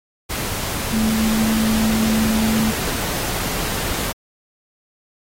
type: tone in noise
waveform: sine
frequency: 219.9 Hz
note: A3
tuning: 1 cent flat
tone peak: -16 dBFS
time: 0.92-2.72 s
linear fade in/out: 20 ms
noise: pink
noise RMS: -24 dBFS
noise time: 0.29-4.13 s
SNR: +5 dB
effects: AAC 48 kbps